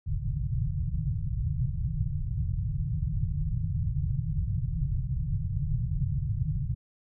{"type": "low-pass noise", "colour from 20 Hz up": "white", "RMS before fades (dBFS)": -29, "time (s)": [0.06, 6.75], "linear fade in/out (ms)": 20, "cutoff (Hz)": 160, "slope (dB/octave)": 96, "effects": []}